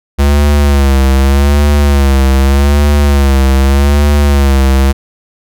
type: tone with vibrato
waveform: square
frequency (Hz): 69.8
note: C#2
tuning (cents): +13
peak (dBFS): -6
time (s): 0.18-4.93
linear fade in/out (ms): 20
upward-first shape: sine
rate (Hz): 0.83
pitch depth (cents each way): 76
effects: none